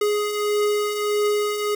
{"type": "beating tone pair", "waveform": "square", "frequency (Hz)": [415.3, 416.9], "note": ["G#4", "G#4"], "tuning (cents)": [0, 7], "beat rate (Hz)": 1.6, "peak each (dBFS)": [-29, -21], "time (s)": [0.01, 1.75], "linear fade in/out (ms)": 5, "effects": []}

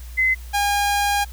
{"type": "tone pair in turn", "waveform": ["sine", "sawtooth"], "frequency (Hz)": [2047, 812.4], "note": ["C7", "G#5"], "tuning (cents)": [-38, -38], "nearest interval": "octave + major third", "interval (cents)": 1600, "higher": "first", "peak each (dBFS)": [-15, -14], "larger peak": "second", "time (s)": [[0.17, 0.35], [0.53, 1.25]], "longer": "second", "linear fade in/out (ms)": 20, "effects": ["added 60 Hz sine -33 dBFS peak until 1.32 s", "white hiss -47 dBFS RMS until 1.32 s"]}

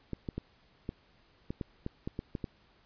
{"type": "clicks", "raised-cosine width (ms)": 3, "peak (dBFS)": -22, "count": 11, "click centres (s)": [0.133, 0.288, 0.38, 0.891, 1.505, 1.612, 1.864, 2.075, 2.191, 2.352, 2.442], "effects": ["pink hiss -65 dBFS RMS until 2.85 s", "resampled to 11025 Hz"]}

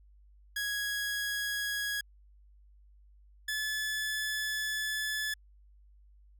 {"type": "tone pair in turn", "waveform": "sawtooth", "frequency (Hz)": [1661.2, 1725.1], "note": ["G#6", "A6"], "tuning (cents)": [0, -35], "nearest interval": "minor second", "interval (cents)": 65, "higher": "second", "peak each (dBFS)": -28, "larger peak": "neither", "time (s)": [[0.56, 2.01], [3.48, 5.34]], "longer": "second", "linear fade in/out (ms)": 5, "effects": ["added 50 Hz sine -56 dBFS peak until 6.39 s"]}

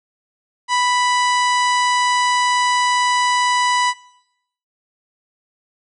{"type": "harmonic tone", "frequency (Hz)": 987.8, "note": "B5", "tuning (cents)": 0, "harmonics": [1, 2, 3, 4, 5, 6, 7, 8, 9], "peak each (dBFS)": [-16, -22, -26, -28, -30, -32, -33, -34, -35], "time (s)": [0.68, 3.94], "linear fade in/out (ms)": 50, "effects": ["noise-tail reverb RT60 0.8 s tail -20 dB re dry"]}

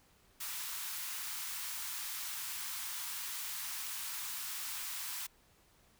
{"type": "high-pass noise", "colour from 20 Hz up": "white", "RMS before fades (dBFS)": -41, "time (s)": [0.4, 5.27], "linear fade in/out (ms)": 10, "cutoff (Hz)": 870, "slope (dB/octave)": 48, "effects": ["pink hiss -67 dBFS RMS until 5.99 s"]}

